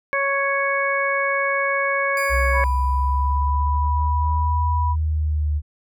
harmonic tone, 554.4 Hz, C#5, in tune, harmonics 1 / 2 / 3 / 4, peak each -24 / -24 / -24 / -24 dBFS, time 0.13-2.64 s, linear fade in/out 0 ms
10% pulse tone with exponential decay, 2400 Hz, D7, 37 cents sharp, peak -21 dBFS, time 2.17-3.51 s, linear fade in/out 1 ms, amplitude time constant 290 ms
sine linear two-way sweep, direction up then down, 62.9 to 80 to 74.2 Hz, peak -18 dBFS, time 2.29-5.62 s, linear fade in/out 50 ms, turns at 4.7 s
sine tone with pitch glide, 987.8 to 979.8 Hz, B5 to B5, 0 to -14 cents, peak -22 dBFS, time 2.52-4.96 s, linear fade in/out 50 ms, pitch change -14 cents, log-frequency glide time 3.65-3.94 s
effects none

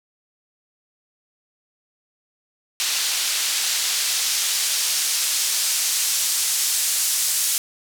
white noise with band-pass filter sweep, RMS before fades -22 dBFS, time 2.8-7.58 s, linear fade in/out 0 ms, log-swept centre 4100 to 7600 Hz, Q 0.79, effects none

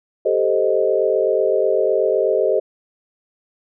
sine chord, A half-diminished seventh, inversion third, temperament equal, 392 / 440 / 523.3 / 622.3 Hz, G4 / A4 / C5 / Eb5, 0 / 0 / 0 / 0 cents, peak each -20 dBFS, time 0.25-2.6 s, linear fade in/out 10 ms, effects none

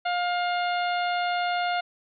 harmonic tone, 708 Hz, F5, 23 cents sharp, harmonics 1 / 2 / 3 / 4 / 5 / 6, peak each -25 / -31 / -35 / -37 / -39 / -41 dBFS, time 0.05-1.81 s, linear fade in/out 10 ms, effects none

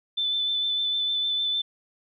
sine tone with vibrato, 3520 Hz, A7, in tune, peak -23 dBFS, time 0.17-1.62 s, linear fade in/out 10 ms, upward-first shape sine, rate 6.6 Hz, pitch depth 17 cents each way, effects none

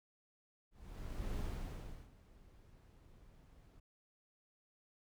brown noise with ADSR envelope, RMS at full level -40 dBFS, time 0.71-3.8 s, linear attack 660 ms, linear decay 720 ms, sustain -21 dB, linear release 7 ms, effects none

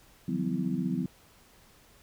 sine tone cluster, 149.6 / 175.3 / 190.7 / 251.1 / 327 Hz, D3 / F3 / G3 / B3 / E4, +32 / +7 / -47 / +29 / -14 cents, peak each -38 / -32 / -33 / -32 / -39 dBFS, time 0.28-1.06 s, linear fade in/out 5 ms, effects pink hiss -59 dBFS RMS until 2.02 s

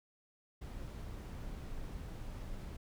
brown noise, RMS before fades -44 dBFS, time 0.61-2.77 s, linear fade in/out 10 ms, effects none

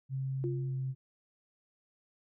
sine tone with pitch glide, 133.6 to 131.76 Hz, C3 to C3, +36 to +12 cents, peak -32 dBFS, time 0.09-0.95 s, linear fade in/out 50 ms, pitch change -24 cents, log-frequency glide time 0.67-0.73 s
sine tone with exponential decay, 349.2 Hz, F4, in tune, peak -31 dBFS, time 0.44-0.95 s, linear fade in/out 0 ms, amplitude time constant 110 ms
effects none

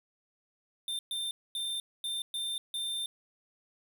square tone bursts at uneven times, 3590 Hz, A7, 34 cents sharp, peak -33 dBFS, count 6, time 0.88-0.99 / 1.11-1.31 / 1.55-1.8 / 2.04-2.22 / 2.34-2.58 / 2.74-3.06 s, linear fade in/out 2 ms, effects none

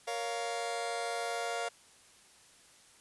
sawtooth chord, Bb minor, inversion none, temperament just, 466.2 / 559.4 / 699.2 Hz, Bb4 / Db5 / F5, 0 / +16 / +2 cents, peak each -35 / -37 / -32 dBFS, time 0.07-1.69 s, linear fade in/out 10 ms, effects white hiss -60 dBFS RMS until 3 s + resampled to 24000 Hz

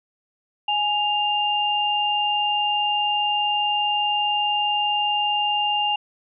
sine tone pair together, 832.4 / 2800 Hz, G#5 / F7, +4 / +4 cents, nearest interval octave + major sixth, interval 2100 cents, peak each -22 dBFS, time 0.68-5.96 s, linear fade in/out 5 ms, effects none

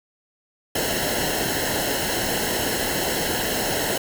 pink noise with comb filter, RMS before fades -24 dBFS, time 0.75-3.98 s, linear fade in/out 5 ms, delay 0.84 ms, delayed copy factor -0.75, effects none

